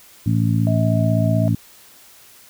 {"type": "harmonic tone", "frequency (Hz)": 56, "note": "A1", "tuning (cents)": 31, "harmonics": [2, 3, 4, 5], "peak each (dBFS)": [-17, -21, -23, -25], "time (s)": [0.26, 1.55], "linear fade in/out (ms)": 5}
{"type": "tone", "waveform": "sine", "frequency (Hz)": 639, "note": "D#5", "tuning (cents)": 46, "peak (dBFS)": -23, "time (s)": [0.67, 1.48], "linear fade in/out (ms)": 0}
{"effects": ["white hiss -47 dBFS RMS until 2.49 s"]}